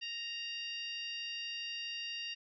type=harmonic tone; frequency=932.3 Hz; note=A#5; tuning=in tune; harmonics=2 / 3 / 4 / 5 / 6; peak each=-49 / -40 / -51 / -47 / -52 dBFS; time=0.01-2.35 s; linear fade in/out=20 ms; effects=none